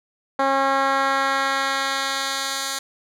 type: tone with band-pass filter sweep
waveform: 10% pulse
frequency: 271.7 Hz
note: C#4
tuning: 35 cents flat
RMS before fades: -22 dBFS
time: 0.39-2.79 s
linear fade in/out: 5 ms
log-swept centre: 780 to 6400 Hz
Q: 0.77
effects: none